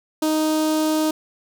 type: tone with notch filter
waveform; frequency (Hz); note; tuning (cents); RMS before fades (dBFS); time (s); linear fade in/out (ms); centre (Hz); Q
sawtooth; 311.1; D#4; 0; -20; 0.22-1.11; 5; 2000; 0.98
effects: none